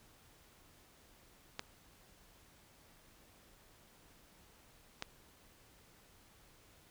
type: clicks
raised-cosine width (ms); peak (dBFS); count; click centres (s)
0.2; -21; 2; 1.594 / 5.024
effects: pink hiss -64 dBFS RMS until 6.9 s